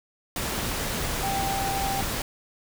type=tone in noise; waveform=sine; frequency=784 Hz; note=G5; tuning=in tune; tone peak=-27 dBFS; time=1.23-2.01 s; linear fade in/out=2 ms; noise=pink; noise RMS=-29 dBFS; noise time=0.36-2.22 s; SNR=-1 dB; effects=none